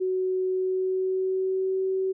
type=tone with pitch glide; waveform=sine; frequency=372.5 to 379.7 Hz; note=F#4 to F#4; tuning=+12 to +45 cents; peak=-23 dBFS; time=0-2.13 s; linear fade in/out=20 ms; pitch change=+33 cents; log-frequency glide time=0.49-1.81 s; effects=none